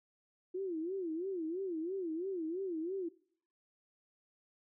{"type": "tone with vibrato", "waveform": "sine", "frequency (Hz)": 350.8, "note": "F4", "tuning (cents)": 8, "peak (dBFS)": -35, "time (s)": [0.54, 3.09], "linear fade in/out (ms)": 10, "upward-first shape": "sine", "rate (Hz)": 3, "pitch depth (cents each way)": 190, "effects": ["noise-tail reverb RT60 0.6 s tail -22 dB re dry"]}